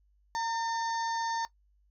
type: harmonic tone with a mistuned harmonic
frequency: 902 Hz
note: A5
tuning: 43 cents sharp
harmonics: 1 / 2 / 4 / 5 / 6 / 7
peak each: -30 / -40 / -49 / -44 / -47 / -46 dBFS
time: 0.35-1.45 s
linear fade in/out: 0 ms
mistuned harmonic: 1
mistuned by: +32 cents
effects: noise-tail reverb RT60 0.1 s tail -17 dB re dry + added 50 Hz sine -64 dBFS peak until 1.9 s